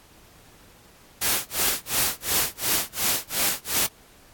white noise with tremolo, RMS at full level -21 dBFS, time 1.21-3.87 s, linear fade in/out 10 ms, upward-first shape sine, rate 2.8 Hz, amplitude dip 100%, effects pink hiss -53 dBFS RMS until 4.33 s + AAC 64 kbps

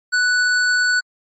square tone, 1483 Hz, F#6, 4 cents sharp, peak -15 dBFS, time 0.12-1.01 s, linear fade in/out 20 ms, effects MP3 32 kbps

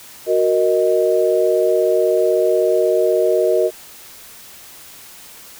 sine chord, D# minor, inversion first, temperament equal, 370 / 466.2 / 622.3 Hz, F#4 / A#4 / D#5, 0 / 0 / 0 cents, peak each -17 dBFS, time 0.26-3.71 s, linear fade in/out 50 ms, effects white hiss -40 dBFS RMS until 5.59 s

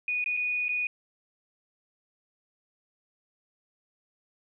sine tone with dropouts, 2469 Hz, D#7, 14 cents flat, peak -26 dBFS, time 0.08-0.87 s, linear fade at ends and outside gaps 2 ms, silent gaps 0.242-0.26 / 0.368-0.372 / 0.683-0.691 s, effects none

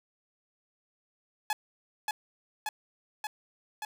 sawtooth tone with echo, 851 Hz, G#5, 42 cents sharp, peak -23 dBFS, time 1.5-1.53 s, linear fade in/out 2 ms, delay 580 ms, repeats 4, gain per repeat -2 dB, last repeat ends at 3.85 s, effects none

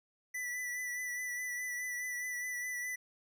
square tone with vibrato, 1975.5 Hz, B6, in tune, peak -37 dBFS, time 0.34-2.96 s, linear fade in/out 10 ms, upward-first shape sine, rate 4.8 Hz, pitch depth 26 cents each way, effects none

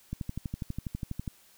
click train, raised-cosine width 5 ms, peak -21 dBFS, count 15, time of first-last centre 0.13-1.278 s, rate 12.2 Hz, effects white hiss -60 dBFS RMS until 1.57 s

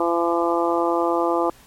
harmonic tone, 170 Hz, F3, 46 cents flat, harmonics 2 / 3 / 4 / 5 / 6 / 7, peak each -22 / -24 / -25 / -26 / -27 / -27 dBFS, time 0-1.5 s, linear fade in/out 2 ms, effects pink hiss -50 dBFS RMS until 1.66 s + MP3 64 kbps

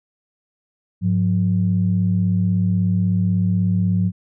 sine tone pair together, 103.2 / 179.5 Hz, G#2 / F3, -10 / +48 cents, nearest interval minor seventh, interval 958 cents, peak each -18 / -17 dBFS, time 1.01-4.12 s, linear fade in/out 50 ms, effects tanh soft clip ceiling -7 dBFS

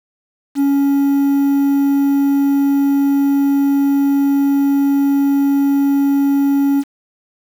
triangle tone with quantisation, 279.4 Hz, C#4, 14 cents sharp, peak -9 dBFS, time 0.55-6.84 s, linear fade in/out 50 ms, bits 6, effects none

